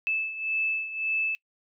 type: beating tone pair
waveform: sine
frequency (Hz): 2622 / 2623.8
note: E7 / E7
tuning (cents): -10 / -9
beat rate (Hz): 1.8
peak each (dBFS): -27 / -32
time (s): 0.07-1.35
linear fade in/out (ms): 0
effects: noise-tail reverb RT60 0.1 s tail -23 dB re dry